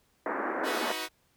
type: band-pass noise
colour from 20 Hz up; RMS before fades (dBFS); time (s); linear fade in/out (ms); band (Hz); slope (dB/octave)
pink; -32; 0.26-0.92; 2; 250 to 1900; 48
type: chord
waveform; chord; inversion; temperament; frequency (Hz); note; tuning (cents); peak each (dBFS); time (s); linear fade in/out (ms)
5% pulse; B major; first; equal with one note detuned; 315.8 / 370 / 493.9; D#4 / F#4 / B4; +26 / 0 / 0; -25 / -26 / -26; 0.63-1.09; 50
effects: pink hiss -69 dBFS RMS until 1.36 s